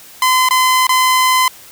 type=tone with dropouts; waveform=sawtooth; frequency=1024 Hz; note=C6; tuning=38 cents flat; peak=-6 dBFS; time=0.22-1.48 s; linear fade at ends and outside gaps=2 ms; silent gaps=0.488-0.508 / 0.869-0.892 s; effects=white hiss -39 dBFS RMS until 1.71 s